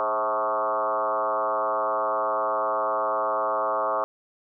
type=tone with frequency modulation; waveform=sine; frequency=880 Hz; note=A5; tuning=in tune; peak=-22 dBFS; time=0-4.04 s; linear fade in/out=0 ms; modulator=116 Hz; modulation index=3.3; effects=none